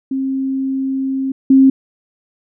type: tone pair in turn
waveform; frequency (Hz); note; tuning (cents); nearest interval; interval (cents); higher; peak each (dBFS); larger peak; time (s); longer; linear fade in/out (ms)
sine; 267.2 / 267.2; C4 / C4; +36 / +36; unison; 0; neither; -16 / -5; second; 0.11-1.32 / 1.5-1.7; first; 5
effects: none